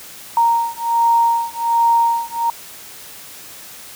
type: beating tone pair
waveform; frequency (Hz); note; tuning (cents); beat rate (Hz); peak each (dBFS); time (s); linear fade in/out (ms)
sine; 929 / 930.3; A#5 / A#5; -6 / -4; 1.3; -16; 0.37-2.5; 2
effects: white hiss -37 dBFS RMS until 3.95 s + high-pass 60 Hz 12 dB/octave